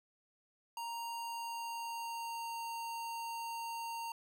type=tone with pitch glide; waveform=square; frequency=932.3 to 922.7 Hz; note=A#5 to A#5; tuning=0 to -18 cents; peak=-40 dBFS; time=0.77-4.12 s; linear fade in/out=2 ms; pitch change=-18 cents; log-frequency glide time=1-2.65 s; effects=none